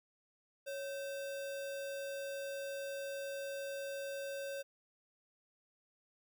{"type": "tone with sample-and-hold", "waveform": "sine", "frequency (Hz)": 554.4, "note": "C#5", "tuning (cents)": 0, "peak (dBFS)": -39, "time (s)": [0.66, 4.63], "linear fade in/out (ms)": 20, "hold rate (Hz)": 2100, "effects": []}